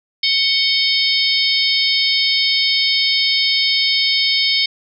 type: harmonic tone with a mistuned harmonic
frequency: 740 Hz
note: F#5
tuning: in tune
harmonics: 3 / 4 / 5 / 6 / 7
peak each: -20 / -20 / -20 / -20 / -20 dBFS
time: 0.23-4.66 s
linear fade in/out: 5 ms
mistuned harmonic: 4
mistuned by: +100 cents
effects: none